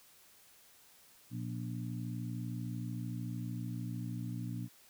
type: harmonic tone with a mistuned harmonic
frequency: 60.1 Hz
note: B1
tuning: 46 cents flat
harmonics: 2 / 3 / 4 / 5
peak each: -39 / -43 / -45 / -47 dBFS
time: 1.3-4.69 s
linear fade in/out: 50 ms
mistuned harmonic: 5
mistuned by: -40 cents
effects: white hiss -62 dBFS RMS until 4.89 s